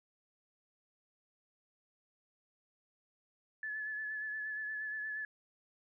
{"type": "tone with vibrato", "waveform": "sine", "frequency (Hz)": 1724, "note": "A6", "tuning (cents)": -36, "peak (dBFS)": -37, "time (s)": [3.63, 5.25], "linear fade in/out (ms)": 2, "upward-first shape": "sine", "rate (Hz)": 8.5, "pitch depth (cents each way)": 27, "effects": []}